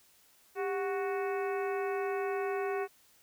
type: harmonic tone with a mistuned harmonic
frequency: 370.2 Hz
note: F#4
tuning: 1 cent sharp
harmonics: 1 / 2 / 3 / 4 / 5 / 6 / 7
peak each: -32 / -38 / -42 / -44 / -46 / -48 / -49 dBFS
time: 0.55-2.88 s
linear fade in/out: 50 ms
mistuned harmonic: 1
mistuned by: +120 cents
effects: white hiss -64 dBFS RMS until 3.22 s